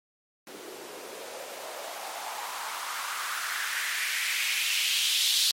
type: noise with band-pass filter sweep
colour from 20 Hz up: blue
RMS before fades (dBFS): -31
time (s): 0.47-5.51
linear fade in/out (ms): 0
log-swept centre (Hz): 330 to 3900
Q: 2.8
effects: MP3 64 kbps